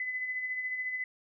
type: tone with tremolo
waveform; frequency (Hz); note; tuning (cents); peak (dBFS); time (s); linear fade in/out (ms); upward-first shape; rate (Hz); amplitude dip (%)
sine; 2014; B6; +33; -30; 0-1.04; 2; sine; 14; 45
effects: none